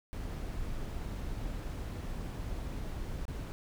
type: noise with dropouts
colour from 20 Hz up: brown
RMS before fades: -38 dBFS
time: 0.13-3.52 s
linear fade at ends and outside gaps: 0 ms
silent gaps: 3.253-3.281 s
effects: none